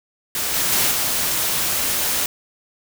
white noise with level steps, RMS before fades -23 / -20 / -18 / -21 dBFS, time 0.35-2.26 s, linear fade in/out 2 ms, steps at 0.54 / 0.72 / 0.91 s, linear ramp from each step 5 ms, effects none

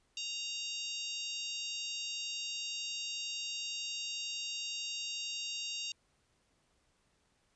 harmonic tone, 931 Hz, A#5, 2 cents flat, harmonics 3 / 4 / 5 / 6 / 7 / 8, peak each -41 / -43 / -45 / -47 / -48 / -49 dBFS, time 0.17-5.92 s, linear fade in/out 2 ms, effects pink hiss -74 dBFS RMS until 7.55 s + resampled to 22050 Hz

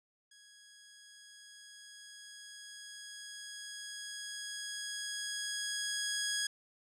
10% pulse tone with level ramp, 1661.2 Hz, G#6, in tune, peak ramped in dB -49 to -23 dBFS, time 0.31-6.47 s, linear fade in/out 5 ms, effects resampled to 22050 Hz

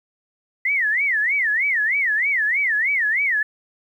sine tone with vibrato, 1965 Hz, B6, 9 cents flat, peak -17 dBFS, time 0.65-3.43 s, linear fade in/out 5 ms, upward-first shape sine, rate 3.2 Hz, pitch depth 270 cents each way, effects 9-bit

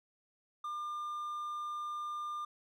triangle tone, 1200 Hz, D6, 37 cents sharp, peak -35 dBFS, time 0.64-2.45 s, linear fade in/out 5 ms, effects none

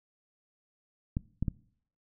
clicks, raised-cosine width 5 ms, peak -17 dBFS, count 3, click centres 1.169 / 1.426 / 1.482 s, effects noise-tail reverb RT60 0.6 s tail -22 dB re dry

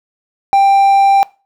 triangle tone, 789 Hz, G5, 11 cents sharp, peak -4 dBFS, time 0.53-1.23 s, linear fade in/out 0 ms, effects noise-tail reverb RT60 0.3 s tail -21 dB re dry

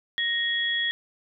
sine tone pair together, 1869 / 3336 Hz, A#6 / G#7, +4 / +7 cents, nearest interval minor seventh, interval 1003 cents, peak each -26 dBFS, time 0.18-0.91 s, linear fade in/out 0 ms, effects none

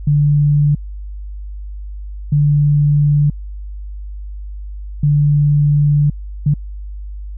sine tone bursts at uneven times, 146.3 Hz, D3, 6 cents flat, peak -9 dBFS, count 4, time 0.07-0.75 / 2.32-3.3 / 5.03-6.1 / 6.46-6.54 s, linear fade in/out 5 ms, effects added 50 Hz sine -25 dBFS peak until 7.37 s

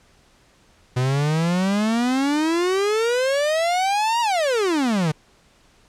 45% pulse exponential two-way sweep, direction up then down, 123.47 to 962 to 146.3 Hz, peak -18 dBFS, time 0.96-5.12 s, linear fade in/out 10 ms, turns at 4.21 s, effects pink hiss -56 dBFS RMS until 5.88 s + low-pass 8000 Hz 12 dB/octave

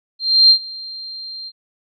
sine tone with ADSR envelope, 4175 Hz, C8, 5 cents flat, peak -5 dBFS, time 0.19-1.52 s, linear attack 310 ms, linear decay 83 ms, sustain -23 dB, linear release 48 ms, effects none

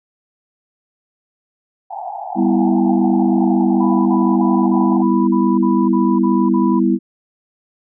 white band-pass noise, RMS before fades -26 dBFS, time 1.9-5.03 s, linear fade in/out 10 ms, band 700 to 860 Hz, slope 96 dB/octave
sine chord, E minor, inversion first, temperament just, 197.78 / 247.2 / 329.6 Hz, G3 / B3 / E4, +16 / +2 / 0 cents, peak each -16 dBFS, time 2.35-6.99 s, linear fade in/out 50 ms
sine tone bursts, 987.8 Hz, B5, in tune, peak -22 dBFS, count 10, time 3.8-6.796 s, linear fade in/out 10 ms, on 260 ms, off 44 ms
effects none

